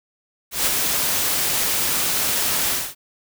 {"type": "noise with ADSR envelope", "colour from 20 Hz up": "white", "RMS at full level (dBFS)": -18, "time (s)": [0.51, 2.95], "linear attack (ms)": 150, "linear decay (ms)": 24, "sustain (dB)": -3, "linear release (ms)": 240, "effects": []}